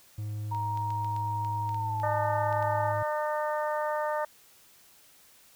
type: tone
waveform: triangle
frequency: 105.8 Hz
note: G#2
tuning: 33 cents sharp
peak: -30 dBFS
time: 0.18-3.03 s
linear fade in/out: 5 ms
type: tone with pitch glide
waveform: sine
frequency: 937 to 869.2 Hz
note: A#5 to A5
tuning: +9 to -21 cents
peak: -30 dBFS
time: 0.51-2.92 s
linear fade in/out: 10 ms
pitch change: -130 cents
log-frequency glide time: 1.65-2.04 s
type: clicks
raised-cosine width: 0.2 ms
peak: -30 dBFS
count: 11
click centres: 0.548 / 0.774 / 0.905 / 1.046 / 1.164 / 1.448 / 1.692 / 1.745 / 2 / 2.527 / 2.626 s
type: harmonic tone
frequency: 302.4 Hz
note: D#4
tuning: 49 cents flat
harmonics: 2 / 3 / 4 / 5 / 6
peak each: -30 / -32 / -36 / -42 / -40 dBFS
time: 2.03-4.25 s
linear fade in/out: 5 ms
effects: white hiss -58 dBFS RMS until 5.55 s